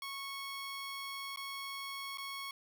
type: tone with dropouts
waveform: 15% pulse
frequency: 1102 Hz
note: C#6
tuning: 11 cents flat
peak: -34 dBFS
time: 0.02-2.51 s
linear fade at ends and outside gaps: 2 ms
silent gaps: 1.361-1.372 / 2.174-2.182 s
effects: none